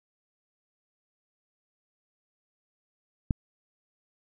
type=click; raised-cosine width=5 ms; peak=-12 dBFS; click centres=3.308 s; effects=none